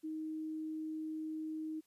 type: tone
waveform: sine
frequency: 313.6 Hz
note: D#4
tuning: 14 cents sharp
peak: -38 dBFS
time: 0.03-1.81 s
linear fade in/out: 20 ms
effects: white hiss -75 dBFS RMS until 1.86 s + resampled to 32000 Hz